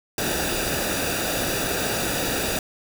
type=noise with comb filter; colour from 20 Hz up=pink; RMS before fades=-25 dBFS; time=0.18-2.59 s; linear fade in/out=2 ms; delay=0.94 ms; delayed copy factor=-0.65; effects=none